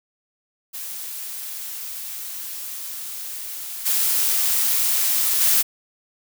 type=noise with level steps; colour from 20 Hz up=blue; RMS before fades=-32 / -20 / -17 dBFS; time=0.73-5.63 s; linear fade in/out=20 ms; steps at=3.85 / 5.4 s; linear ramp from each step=20 ms; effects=none